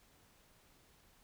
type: silence
effects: pink hiss -67 dBFS RMS until 1.23 s